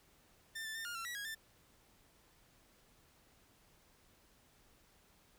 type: tone with pitch steps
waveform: sawtooth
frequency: 1793 / 1762 / 1804 / 1417 / 1352 / 1934 / 1650 / 1778 Hz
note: A6 / A6 / A6 / F6 / E6 / B6 / G#6 / A6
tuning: +32 / +2 / +43 / +25 / +43 / -37 / -12 / +18 cents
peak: -38 dBFS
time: 0.55-1.35 s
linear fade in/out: 10 ms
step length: 100 ms
effects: pink hiss -68 dBFS RMS until 5.38 s